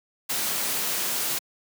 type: noise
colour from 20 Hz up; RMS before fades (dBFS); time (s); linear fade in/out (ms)
white; -27; 0.29-1.39; 10
effects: high-pass 150 Hz 12 dB/octave